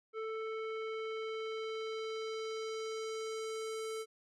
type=tone with low-pass filter sweep; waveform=square; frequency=441.4 Hz; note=A4; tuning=5 cents sharp; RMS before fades=-40 dBFS; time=0.13-4.06 s; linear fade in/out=50 ms; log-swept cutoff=1800 to 10000 Hz; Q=1.4; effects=none